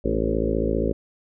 harmonic tone with a mistuned harmonic, 55 Hz, A1, in tune, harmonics 1 / 2 / 3 / 4 / 5 / 6 / 7 / 8 / 9 / 10, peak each -27 / -32 / -32 / -29 / -30 / -31 / -28 / -29 / -30 / -31 dBFS, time 0.04-0.93 s, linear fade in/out 10 ms, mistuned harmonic 5, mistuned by +36 cents, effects none

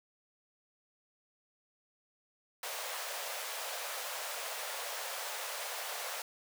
pink high-pass noise, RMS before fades -40 dBFS, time 2.63-6.22 s, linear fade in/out 2 ms, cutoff 500 Hz, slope 48 dB/octave, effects none

